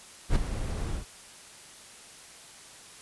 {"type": "noise with ADSR envelope", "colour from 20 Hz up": "brown", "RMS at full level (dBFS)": -20, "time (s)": [0.29, 1.05], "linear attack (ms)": 67, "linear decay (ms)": 9, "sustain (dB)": -11, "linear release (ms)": 96, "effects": ["white hiss -49 dBFS RMS until 3.01 s", "resampled to 24000 Hz"]}